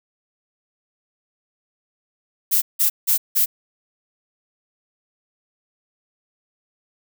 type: noise bursts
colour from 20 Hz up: violet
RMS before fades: -17 dBFS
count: 4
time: 2.51-3.46 s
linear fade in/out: 20 ms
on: 110 ms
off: 170 ms
effects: none